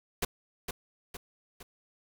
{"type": "noise with echo", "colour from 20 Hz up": "pink", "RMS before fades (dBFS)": -30, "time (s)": [0.22, 0.25], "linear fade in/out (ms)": 5, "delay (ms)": 460, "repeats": 3, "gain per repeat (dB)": -6, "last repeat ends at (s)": 1.63, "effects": []}